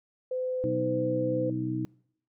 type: tone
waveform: sine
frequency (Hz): 510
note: C5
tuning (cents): -44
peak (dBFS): -28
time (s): 0.31-1.5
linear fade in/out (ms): 5
type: harmonic tone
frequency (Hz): 63.1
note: B1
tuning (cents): +38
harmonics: 2 / 3 / 4 / 5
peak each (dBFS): -33 / -39 / -39 / -30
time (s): 0.64-1.85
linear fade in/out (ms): 0
effects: noise-tail reverb RT60 0.7 s tail -25 dB re dry